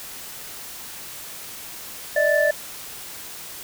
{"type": "tone cluster", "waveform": "sine", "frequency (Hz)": [592, 636, 1757], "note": ["D5", "D#5", "A6"], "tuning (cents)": [14, 38, -3], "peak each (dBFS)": [-19, -22, -21], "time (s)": [2.16, 2.51], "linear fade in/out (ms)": 5, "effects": ["white hiss -37 dBFS RMS until 3.63 s"]}